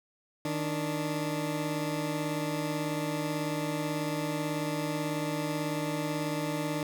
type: tone pair together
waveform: 20% pulse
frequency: 155.56 / 292.9 Hz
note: D#3 / D4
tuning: 0 / -5 cents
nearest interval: major seventh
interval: 1095 cents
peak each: -28 dBFS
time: 0.45-6.83 s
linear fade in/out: 2 ms
effects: none